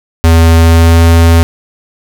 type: tone with pitch glide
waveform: square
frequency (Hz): 82.41 to 83.32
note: E2 to E2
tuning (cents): 0 to +19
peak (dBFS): -3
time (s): 0.24-1.43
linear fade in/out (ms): 0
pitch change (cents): +19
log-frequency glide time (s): 0.57-1.02
effects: none